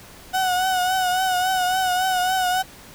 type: tone with vibrato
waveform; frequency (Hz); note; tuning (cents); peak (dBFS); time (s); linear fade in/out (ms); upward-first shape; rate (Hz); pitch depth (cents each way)
35% pulse; 740; F#5; 0; -17; 0.33-2.63; 20; triangle; 3.6; 53
effects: pink hiss -44 dBFS RMS until 2.94 s